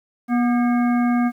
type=harmonic tone with a mistuned harmonic; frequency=242.2 Hz; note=B3; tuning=34 cents flat; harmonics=1 / 3 / 5 / 7 / 9; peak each=-16 / -26 / -30 / -33 / -35 dBFS; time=0.28-1.32 s; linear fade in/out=50 ms; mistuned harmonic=7; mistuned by=-86 cents; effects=9-bit